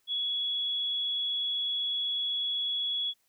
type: tone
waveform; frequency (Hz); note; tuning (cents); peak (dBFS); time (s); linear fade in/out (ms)
sine; 3368; G#7; +24; -28; 0.07-3.14; 50
effects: white hiss -72 dBFS RMS until 3.28 s